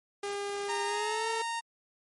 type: tone with pitch glide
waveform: sawtooth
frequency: 403.6 to 447.8 Hz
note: G#4 to A4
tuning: -49 to +30 cents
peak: -29 dBFS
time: 0.23-1.42 s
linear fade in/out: 5 ms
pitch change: +179 cents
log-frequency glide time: 0.84-1.29 s
type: tone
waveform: sawtooth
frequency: 925 Hz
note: A#5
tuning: 14 cents flat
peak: -28 dBFS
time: 0.68-1.61 s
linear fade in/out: 20 ms
effects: MP3 48 kbps